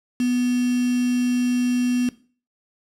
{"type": "tone with quantisation", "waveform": "sine", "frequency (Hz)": 246.9, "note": "B3", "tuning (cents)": 0, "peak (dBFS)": -18, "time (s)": [0.2, 2.09], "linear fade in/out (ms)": 2, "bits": 5, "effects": ["noise-tail reverb RT60 0.4 s tail -18 dB re dry", "low-pass 11000 Hz 12 dB/octave"]}